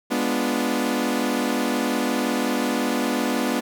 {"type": "chord", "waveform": "sawtooth", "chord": "G# diminished seventh", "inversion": "none", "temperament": "equal with one note detuned", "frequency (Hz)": [207.7, 246.9, 292.5, 349.2], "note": ["G#3", "B3", "D4", "F4"], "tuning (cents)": [0, 0, -7, 0], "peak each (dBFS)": [-25, -20, -23, -26], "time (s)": [0.1, 3.61], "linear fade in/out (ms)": 20, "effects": []}